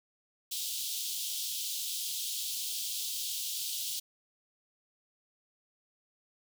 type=high-pass noise; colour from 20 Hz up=pink; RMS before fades=-36 dBFS; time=0.51-4 s; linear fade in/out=10 ms; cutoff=3100 Hz; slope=48 dB/octave; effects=none